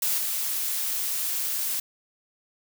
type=noise with level steps; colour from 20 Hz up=blue; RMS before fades=-25 / -28 dBFS; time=0.02-1.8 s; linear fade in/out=5 ms; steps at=0.18 s; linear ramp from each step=2 ms; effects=none